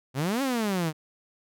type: exponential two-way sweep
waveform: sawtooth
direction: up then down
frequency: 123.47 to 281.2 to 150.3 Hz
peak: -21 dBFS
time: 0.14-0.93 s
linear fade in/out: 50 ms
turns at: 0.42 s
effects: none